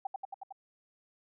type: tone with echo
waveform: sine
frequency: 779 Hz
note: G5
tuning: 11 cents flat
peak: -31 dBFS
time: 0.05-0.07 s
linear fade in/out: 5 ms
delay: 91 ms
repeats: 5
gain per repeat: -2 dB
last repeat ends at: 0.525 s
effects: none